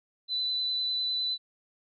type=tone with vibrato; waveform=sine; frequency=4000 Hz; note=B7; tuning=21 cents sharp; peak=-27 dBFS; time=0.28-1.38 s; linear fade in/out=50 ms; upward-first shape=triangle; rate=9.9 Hz; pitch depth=18 cents each way; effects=none